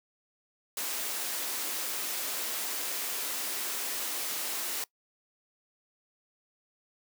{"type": "high-pass noise", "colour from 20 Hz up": "white", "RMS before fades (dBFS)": -34, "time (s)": [0.77, 4.84], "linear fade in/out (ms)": 2, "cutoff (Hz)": 250, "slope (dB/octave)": 24, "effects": ["noise-tail reverb RT60 0.1 s tail -22 dB re dry"]}